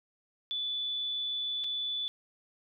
sine tone with dropouts, 3473 Hz, A7, 23 cents flat, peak -31 dBFS, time 0.51-2.08 s, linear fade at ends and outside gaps 0 ms, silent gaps 1.639-1.643 s, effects none

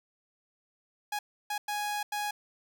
sawtooth tone bursts at uneven times, 830.6 Hz, G#5, in tune, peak -27 dBFS, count 4, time 1.12-1.19 / 1.5-1.58 / 1.68-2.03 / 2.12-2.31 s, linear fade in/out 5 ms, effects none

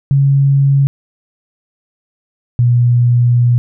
sine tone pair in turn, 138.59 / 121.17 Hz, C#3 / B2, 0 / -33 cents, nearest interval major second, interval 233 cents, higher first, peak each -7 dBFS, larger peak neither, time 0.11-0.87 / 2.59-3.58 s, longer second, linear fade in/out 0 ms, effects none

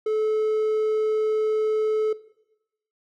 triangle tone, 432.8 Hz, A4, 29 cents flat, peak -19 dBFS, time 0.06-2.13 s, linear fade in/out 5 ms, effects noise-tail reverb RT60 0.9 s tail -17 dB re dry

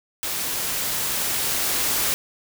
white noise with level ramp, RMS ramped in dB -27 to -22 dBFS, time 0.23-2.14 s, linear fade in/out 0 ms, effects none

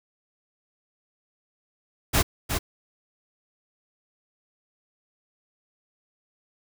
pink noise with echo, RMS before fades -20 dBFS, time 2.13-2.23 s, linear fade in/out 20 ms, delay 360 ms, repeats 1, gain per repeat -6 dB, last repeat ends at 2.59 s, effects none

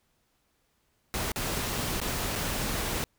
pink noise with dropouts, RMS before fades -31 dBFS, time 1.14-3.04 s, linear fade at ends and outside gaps 0 ms, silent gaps 1.318-1.36 / 2.001-2.015 / 2.354-2.358 s, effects pink hiss -72 dBFS RMS until 3.18 s

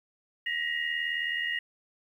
sine tone cluster, 1879 / 1958 / 2845 Hz, A#6 / B6 / F7, +13 / -15 / +31 cents, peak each -31 / -34 / -34 dBFS, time 0.46-1.59 s, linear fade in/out 5 ms, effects 10-bit

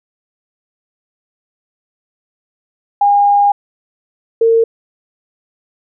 sine tone pair in turn, 812 / 455.7 Hz, G#5 / A#4, -39 / -39 cents, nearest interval minor seventh, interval 1000 cents, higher first, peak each -7 dBFS, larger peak neither, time 3.01-3.52 / 4.41-4.64 s, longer first, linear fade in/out 5 ms, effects none

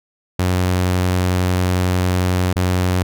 sawtooth tone with dropouts, 91.1 Hz, F#2, 26 cents flat, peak -11 dBFS, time 0.39-3.03 s, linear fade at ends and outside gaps 5 ms, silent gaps 2.53-2.559 s, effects none

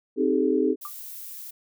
sine chord, A half-diminished seventh, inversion first, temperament equal with one note detuned, 261.6 / 311.1 / 392 / 432.4 Hz, C4 / Eb4 / G4 / A4, 0 / 0 / 0 / -30 cents, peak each -25 dBFS, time 0.16-0.76 s, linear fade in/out 50 ms
violet noise, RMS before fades -39 dBFS, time 0.81-1.51 s, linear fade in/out 10 ms
sine tone with exponential decay, 1184 Hz, D6, 14 cents sharp, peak -30 dBFS, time 0.85-0.93 s, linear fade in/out 2 ms, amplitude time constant 16 ms
effects none

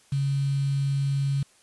sine tone with quantisation, 138.59 Hz, C#3, in tune, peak -22 dBFS, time 0.12-1.43 s, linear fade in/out 5 ms, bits 7, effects white hiss -59 dBFS RMS until 1.62 s + resampled to 24000 Hz

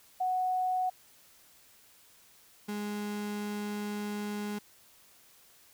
sine / 35% pulse tone pair in turn, 739 / 207.4 Hz, F#5 / G#3, -2 / -2 cents, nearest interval octave + minor seventh, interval 2200 cents, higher first, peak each -27 / -32 dBFS, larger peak first, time 0.2-0.9 / 2.68-4.59 s, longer second, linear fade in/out 10 ms, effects white hiss -60 dBFS RMS until 5.73 s

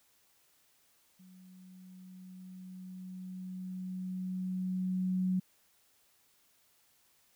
sine tone with level ramp, 185 Hz, F#3, in tune, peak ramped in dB -54 to -27 dBFS, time 1.19-5.4 s, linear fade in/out 10 ms, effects white hiss -69 dBFS RMS until 7.35 s

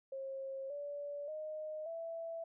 sine tone with pitch steps, 538 / 576.6 / 618 / 662.4 Hz, C5 / D5 / D#5 / E5, +48 / -32 / -12 / +8 cents, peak -40 dBFS, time 0.12-2.44 s, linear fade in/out 5 ms, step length 580 ms, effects none

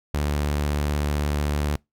sawtooth tone with vibrato, 73.42 Hz, D2, in tune, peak -18 dBFS, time 0.14-1.76 s, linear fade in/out 0 ms, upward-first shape square, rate 16 Hz, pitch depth 16 cents each way, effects noise-tail reverb RT60 0.2 s tail -26 dB re dry

